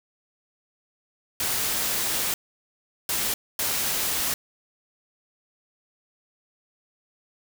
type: noise bursts at uneven times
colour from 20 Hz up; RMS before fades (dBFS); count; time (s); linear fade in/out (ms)
white; -26; 3; 1.4-2.34 / 3.09-3.34 / 3.59-4.34; 2
effects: none